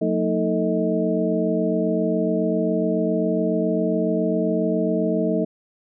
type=tone cluster; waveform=sine; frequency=179.6 / 226.9 / 315.8 / 442.8 / 633 Hz; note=F3 / A#3 / D#4 / A4 / D#5; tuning=+49 / -47 / +26 / +11 / +30 cents; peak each=-25 dBFS; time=0.01-5.45 s; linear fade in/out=10 ms; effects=none